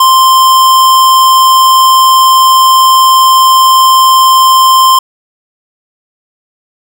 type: tone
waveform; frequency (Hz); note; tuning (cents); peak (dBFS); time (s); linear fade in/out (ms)
square; 1046.5; C6; 0; -3; 0-4.99; 5
effects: none